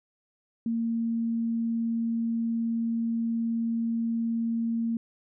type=tone; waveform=sine; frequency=229.7 Hz; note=A#3; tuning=25 cents flat; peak=-25 dBFS; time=0.66-4.97 s; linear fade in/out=2 ms; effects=none